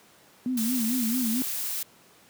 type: tone with vibrato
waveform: sine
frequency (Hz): 238.3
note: A#3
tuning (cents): +38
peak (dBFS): -24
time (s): 0.46-1.42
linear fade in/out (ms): 0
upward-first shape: sine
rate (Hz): 4.5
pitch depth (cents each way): 140
type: noise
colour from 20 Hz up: blue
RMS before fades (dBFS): -31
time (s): 0.57-1.83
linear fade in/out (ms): 5
effects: pink hiss -56 dBFS RMS until 2.29 s + high-pass 150 Hz 12 dB/octave